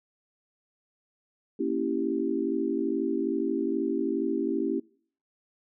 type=chord; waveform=sine; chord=A# diminished seventh; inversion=none; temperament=equal; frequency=233.1 / 277.2 / 329.6 / 392 Hz; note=A#3 / C#4 / E4 / G4; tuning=0 / 0 / 0 / 0 cents; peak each=-33 / -30 / -30 / -31 dBFS; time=1.59-4.8 s; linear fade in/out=10 ms; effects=noise-tail reverb RT60 0.5 s tail -23 dB re dry